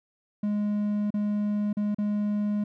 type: tone with dropouts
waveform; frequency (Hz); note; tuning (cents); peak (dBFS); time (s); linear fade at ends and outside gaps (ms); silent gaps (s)
triangle; 207.7; G#3; 0; -22; 0.43-2.64; 5; 1.105-1.14 / 1.73-1.769 / 1.947-1.984
effects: none